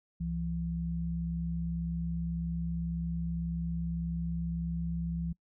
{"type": "tone pair together", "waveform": "sine", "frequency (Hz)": [66.48, 168.3], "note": ["C2", "E3"], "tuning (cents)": [28, 36], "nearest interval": "octave + major third", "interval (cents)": 1608, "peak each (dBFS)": [-37, -32], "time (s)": [0.2, 5.33], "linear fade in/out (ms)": 10, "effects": ["noise-tail reverb RT60 0.1 s tail -25 dB re dry"]}